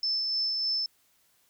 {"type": "tone with tremolo", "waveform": "sine", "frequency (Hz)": 5274, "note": "E8", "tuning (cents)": 0, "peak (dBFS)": -25, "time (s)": [0.03, 0.86], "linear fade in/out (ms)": 2, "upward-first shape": "sine", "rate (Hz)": 3.3, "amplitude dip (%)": 25, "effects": ["white hiss -67 dBFS RMS until 1.49 s"]}